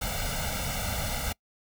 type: noise with comb filter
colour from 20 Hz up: pink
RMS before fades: -31 dBFS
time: 0.01-1.33 s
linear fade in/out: 10 ms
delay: 1.4 ms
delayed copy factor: +0.95
effects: noise-tail reverb RT60 0.1 s tail -25 dB re dry